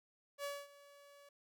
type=tone with ADSR envelope; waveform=sawtooth; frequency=569 Hz; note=C#5; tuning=45 cents sharp; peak=-35 dBFS; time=0.38-1.29 s; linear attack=61 ms; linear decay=230 ms; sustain=-20 dB; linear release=4 ms; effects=none